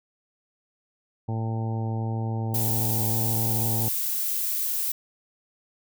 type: harmonic tone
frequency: 112.3 Hz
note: A2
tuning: 36 cents sharp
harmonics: 1 / 2 / 3 / 4 / 5 / 6 / 7 / 8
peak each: -26 / -34 / -39 / -41 / -44 / -47 / -39 / -43 dBFS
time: 1.28-3.89 s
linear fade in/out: 10 ms
type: noise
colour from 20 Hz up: violet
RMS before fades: -27 dBFS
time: 2.54-4.92 s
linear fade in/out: 5 ms
effects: none